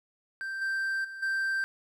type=tone with level steps; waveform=triangle; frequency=1568 Hz; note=G6; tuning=in tune; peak=-31 / -26 / -37 / -25 dBFS; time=0.41-1.64 s; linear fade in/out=0 ms; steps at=0.61 / 1.04 / 1.22 s; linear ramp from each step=10 ms; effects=none